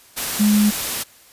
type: tone in noise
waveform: sine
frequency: 209.2 Hz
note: G#3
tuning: 13 cents sharp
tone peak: -12 dBFS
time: 0.39-0.71 s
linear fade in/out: 20 ms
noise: white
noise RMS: -24 dBFS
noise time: 0.16-1.04 s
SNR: +9 dB
effects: white hiss -49 dBFS RMS until 1.32 s + resampled to 32000 Hz